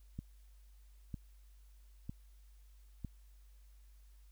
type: click train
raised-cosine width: 5 ms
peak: -29 dBFS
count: 4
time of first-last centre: 0.19-3.047 s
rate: 1.05 Hz
effects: added 50 Hz sine -57 dBFS peak until 4.31 s + white hiss -74 dBFS RMS until 4.31 s